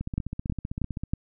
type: two click trains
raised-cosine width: 5 ms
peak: -19 / -13 dBFS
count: 17 / 4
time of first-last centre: 0.01-1.036 / 0.18-1.135 s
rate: 15.6 / 3.14 Hz
effects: none